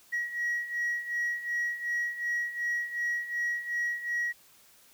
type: beating tone pair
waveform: sine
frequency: 1907 / 1909.7 Hz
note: A#6 / A#6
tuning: +39 / +41 cents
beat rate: 2.7 Hz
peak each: -33 / -29 dBFS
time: 0.12-4.33 s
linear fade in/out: 20 ms
effects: tanh soft clip ceiling -25 dBFS + white hiss -59 dBFS RMS until 4.93 s

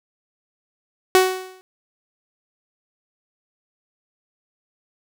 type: tone with exponential decay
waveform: sawtooth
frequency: 373.1 Hz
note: F#4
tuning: 14 cents sharp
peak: -5 dBFS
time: 1.15-1.61 s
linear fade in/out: 0 ms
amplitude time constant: 100 ms
effects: none

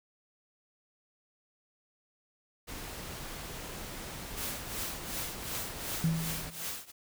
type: noise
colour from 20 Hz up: pink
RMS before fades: -42 dBFS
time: 2.67-6.51 s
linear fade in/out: 20 ms
type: noise with tremolo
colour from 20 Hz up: white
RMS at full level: -36 dBFS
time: 4.36-6.92 s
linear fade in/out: 20 ms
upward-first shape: triangle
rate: 2.7 Hz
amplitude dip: 95%
type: tone with exponential decay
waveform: sine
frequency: 163.1 Hz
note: E3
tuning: 18 cents flat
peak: -23 dBFS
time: 6.04-6.73 s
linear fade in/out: 2 ms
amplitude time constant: 150 ms
effects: none

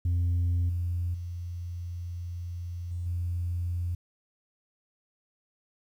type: tone with level steps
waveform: sine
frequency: 87.31 Hz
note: F2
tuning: in tune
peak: -21 / -26 / -33 / -30 / -27 dBFS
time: 0.05-3.95 s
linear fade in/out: 5 ms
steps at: 0.69 / 1.14 / 2.91 / 3.06 s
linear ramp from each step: 5 ms
effects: tanh soft clip ceiling -22 dBFS + 10-bit

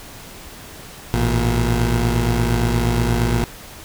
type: tone pair together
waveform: 20% pulse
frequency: 54.92 / 118.4 Hz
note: A1 / A#2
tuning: -3 / +27 cents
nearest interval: octave + minor second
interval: 1330 cents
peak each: -14 dBFS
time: 1.14-3.44 s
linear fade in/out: 0 ms
effects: pink hiss -38 dBFS RMS until 3.84 s

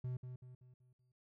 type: tone with echo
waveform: triangle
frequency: 126 Hz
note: B2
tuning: 35 cents sharp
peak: -36 dBFS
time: 0.04-0.17 s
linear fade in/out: 5 ms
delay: 190 ms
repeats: 5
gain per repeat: -7 dB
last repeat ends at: 1.12 s
effects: none

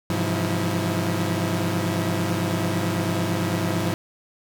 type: tone cluster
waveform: sawtooth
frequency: 101.9 / 128.8 / 167.9 / 176.9 / 322.9 Hz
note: G#2 / C3 / E3 / F3 / E4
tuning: -32 / -27 / +32 / +23 / -36 cents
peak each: -23 / -28 / -26 / -23 / -25 dBFS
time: 0.1-3.94 s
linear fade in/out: 0 ms
effects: none

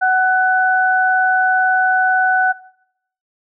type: tone pair together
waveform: sine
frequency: 747 / 1494 Hz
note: F#5 / F#6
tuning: +16 / +16 cents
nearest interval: octave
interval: 1200 cents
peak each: -14 dBFS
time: 0.01-2.53 s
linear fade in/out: 20 ms
effects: noise-tail reverb RT60 0.7 s tail -20 dB re dry

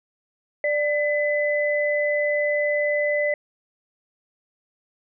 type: tone pair together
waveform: sine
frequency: 590.6 / 2009 Hz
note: D5 / B6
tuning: +10 / +29 cents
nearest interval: octave + major sixth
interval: 2119 cents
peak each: -21 / -24 dBFS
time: 0.64-3.34 s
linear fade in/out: 2 ms
effects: none

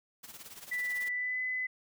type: noise with tremolo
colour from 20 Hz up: white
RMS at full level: -46 dBFS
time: 0.23-1.09 s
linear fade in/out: 10 ms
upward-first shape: sine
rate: 18 Hz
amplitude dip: 70%
type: tone with pitch glide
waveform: sine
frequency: 1977 to 2014 Hz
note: B6 to B6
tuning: +1 to +33 cents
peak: -31 dBFS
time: 0.71-1.67 s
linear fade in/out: 10 ms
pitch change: +32 cents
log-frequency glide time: 1.11-1.4 s
effects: none

